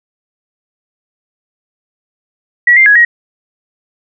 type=tone with pitch steps; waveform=sine; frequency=1930 / 2098 / 1669 / 1892 Hz; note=B6 / C7 / G#6 / A#6; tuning=-40 / +4 / +8 / +25 cents; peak=-3 dBFS; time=2.67-3.05 s; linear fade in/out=5 ms; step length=95 ms; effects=none